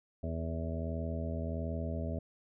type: harmonic tone with a mistuned harmonic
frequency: 81.4 Hz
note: E2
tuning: 21 cents flat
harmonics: 1 / 2 / 3 / 4 / 5 / 6 / 7 / 8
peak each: -36 / -41 / -41 / -51 / -47 / -52 / -45 / -44 dBFS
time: 0.23-2.19 s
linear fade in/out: 5 ms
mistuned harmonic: 5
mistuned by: +35 cents
effects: none